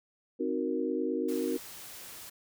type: chord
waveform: sine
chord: C half-diminished seventh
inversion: none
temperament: equal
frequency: 261.6 / 311.1 / 370 / 466.2 Hz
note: C4 / Eb4 / Gb4 / Bb4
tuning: 0 / 0 / 0 / 0 cents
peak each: -34 dBFS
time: 0.39-1.58 s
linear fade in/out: 20 ms
type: noise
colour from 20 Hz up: white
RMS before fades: -46 dBFS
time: 1.28-2.3 s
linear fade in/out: 10 ms
effects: none